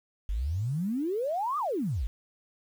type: exponential two-way sweep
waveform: sine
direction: up then down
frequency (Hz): 46.25 to 1249 to 46.25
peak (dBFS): -27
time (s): 0.29-2.07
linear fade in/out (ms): 0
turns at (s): 1.58
effects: 9-bit